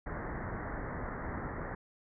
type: low-pass noise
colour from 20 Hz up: pink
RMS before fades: -39 dBFS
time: 0.06-1.75 s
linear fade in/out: 5 ms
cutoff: 2000 Hz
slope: 96 dB/octave
effects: none